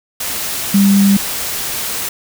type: tone in noise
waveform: sine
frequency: 198.6 Hz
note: G3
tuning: 23 cents sharp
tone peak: -7 dBFS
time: 0.74-1.17 s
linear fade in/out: 5 ms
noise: white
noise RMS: -21 dBFS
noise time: 0.2-2.09 s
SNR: +11 dB
effects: none